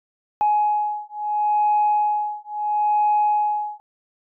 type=beating tone pair; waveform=sine; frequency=839 / 839.74 Hz; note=G#5 / G#5; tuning=+17 / +19 cents; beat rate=0.74 Hz; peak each=-20 / -20 dBFS; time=0.41-3.8 s; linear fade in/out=0 ms; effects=tanh soft clip ceiling -11 dBFS